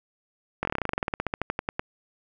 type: slowing click train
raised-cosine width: 0.5 ms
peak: -11 dBFS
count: 23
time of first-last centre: 0.63-1.795 s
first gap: 21 ms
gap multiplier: 1.08
effects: none